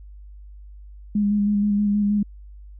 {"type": "tone with vibrato", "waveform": "sine", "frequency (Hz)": 205.5, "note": "G#3", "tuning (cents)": -18, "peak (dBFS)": -17, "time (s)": [1.15, 2.23], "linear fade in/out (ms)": 5, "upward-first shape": "square", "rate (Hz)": 6.3, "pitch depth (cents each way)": 19, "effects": ["added 50 Hz sine -39 dBFS peak until 2.79 s"]}